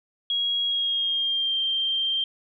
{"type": "tone with pitch glide", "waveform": "sine", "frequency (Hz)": [3300, 3164], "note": ["G#7", "G7"], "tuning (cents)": [-12, 15], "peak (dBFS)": -22, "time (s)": [0.3, 2.24], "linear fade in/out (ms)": 2, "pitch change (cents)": -73, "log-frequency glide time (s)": [0.67, 1.58], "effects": []}